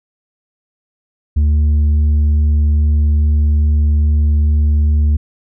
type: tone with tanh clipping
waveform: sine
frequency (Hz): 74.8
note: D2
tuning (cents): +32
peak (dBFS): -10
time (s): 1.36-5.17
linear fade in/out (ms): 10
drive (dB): 4
effects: none